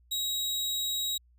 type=tone; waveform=sawtooth; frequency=3820 Hz; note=A#7; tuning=42 cents sharp; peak=-26 dBFS; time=0.11-1.18 s; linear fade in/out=10 ms; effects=added 60 Hz sine -59 dBFS peak until 1.38 s